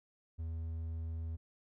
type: tone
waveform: triangle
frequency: 81.5 Hz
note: E2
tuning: 19 cents flat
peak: -35 dBFS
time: 0.38-1.37 s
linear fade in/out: 20 ms
effects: none